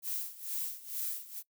violet noise with tremolo, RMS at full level -35 dBFS, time 0.02-1.43 s, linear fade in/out 50 ms, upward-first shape sine, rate 2.2 Hz, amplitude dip 85%, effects noise-tail reverb RT60 0.1 s tail -21 dB re dry

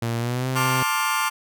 sawtooth tone with pitch glide, 116.54 to 130.06 Hz, A#2 to C3, 0 to -10 cents, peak -19 dBFS, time 0.02-0.83 s, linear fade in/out 5 ms, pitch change +190 cents, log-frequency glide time 0.18-0.48 s
sawtooth chord, D minor seventh, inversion second, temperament just, 881 / 1057.2 / 1174.7 / 1409.6 Hz, A5 / C6 / D6 / F6, +2 / +18 / 0 / +16 cents, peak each -23 / -22 / -22 / -23 dBFS, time 0.55-1.3 s, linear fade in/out 20 ms
effects none

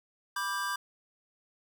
square chord, G major, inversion first, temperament equal with one note detuned, 987.8 / 1174.7 / 1589 Hz, B5 / D6 / G6, 0 / 0 / +23 cents, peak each -38 / -36 / -35 dBFS, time 0.36-0.76 s, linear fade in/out 5 ms, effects none

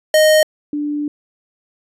square / sine tone pair in turn, 620 / 294.3 Hz, D#5 / D4, -6 / +4 cents, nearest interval octave + minor second, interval 1290 cents, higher first, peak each -9 / -18 dBFS, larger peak first, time 0.14-0.43 / 0.73-1.08 s, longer second, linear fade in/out 2 ms, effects resampled to 32000 Hz

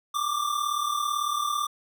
square tone pair together, 1156 / 1194 Hz, D6 / D6, -28 / +28 cents, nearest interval minor second, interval 56 cents, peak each -30 / -28 dBFS, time 0.14-1.67 s, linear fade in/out 10 ms, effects none

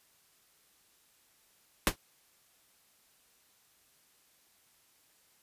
pink noise with exponential decay, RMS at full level -21 dBFS, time 1.87-1.96 s, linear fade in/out 1 ms, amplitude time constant 18 ms, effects white hiss -67 dBFS RMS until 5.42 s + resampled to 32000 Hz

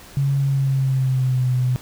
sine tone with pitch glide, 138.59 to 126.36 Hz, C#3 to B2, 0 to +40 cents, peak -16 dBFS, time 0.17-1.76 s, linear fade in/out 0 ms, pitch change -160 cents, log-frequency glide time 0.4-1.5 s, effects pink hiss -43 dBFS RMS until 1.81 s

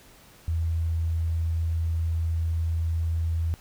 sine tone, 82.3 Hz, E2, 2 cents flat, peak -23 dBFS, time 0.48-3.54 s, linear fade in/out 0 ms, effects pink hiss -53 dBFS RMS until 3.6 s

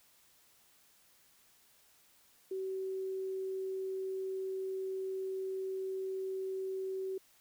sine tone, 380.7 Hz, F#4, 49 cents sharp, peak -35 dBFS, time 2.51-7.18 s, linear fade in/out 5 ms, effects white hiss -66 dBFS RMS until 7.4 s

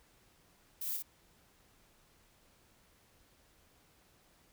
violet noise with echo, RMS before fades -39 dBFS, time 0.81-0.97 s, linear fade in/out 5 ms, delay 54 ms, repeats 1, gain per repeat -2 dB, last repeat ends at 1.024 s, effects pink hiss -67 dBFS RMS until 4.52 s

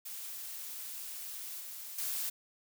blue noise with level steps, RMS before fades -43 / -45 / -36 dBFS, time 0.05-2.3 s, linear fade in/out 10 ms, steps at 1.6 / 1.98 s, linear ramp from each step 5 ms, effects none

